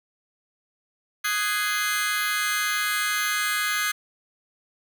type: chord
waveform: sawtooth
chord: Ab dominant seventh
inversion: second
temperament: just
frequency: 1245.9 / 1495.1 / 1661.2 / 2077 Hz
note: Eb6 / Gb6 / Ab6 / C7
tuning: +2 / +18 / 0 / -13 cents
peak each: -25 / -27 / -24 / -25 dBFS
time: 1.24-3.92 s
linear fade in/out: 10 ms
effects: none